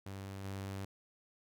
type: tone with level steps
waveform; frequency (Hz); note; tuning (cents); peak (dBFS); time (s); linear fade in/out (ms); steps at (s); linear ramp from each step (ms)
sawtooth; 97.5; G2; -9; -39 / -36; 0.06-0.85; 5; 0.44; 10
effects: none